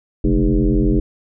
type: tone with frequency modulation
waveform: sine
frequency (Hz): 129.6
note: C3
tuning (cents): -16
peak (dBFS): -12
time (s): 0.24-1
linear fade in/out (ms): 5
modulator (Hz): 89.5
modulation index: 2.9
effects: none